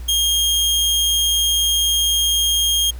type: tone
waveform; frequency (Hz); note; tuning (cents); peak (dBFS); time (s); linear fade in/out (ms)
sawtooth; 3232; G#7; -48; -12; 0.08-2.91; 10
effects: added 60 Hz sine -28 dBFS peak until 2.99 s + pink hiss -46 dBFS RMS until 2.99 s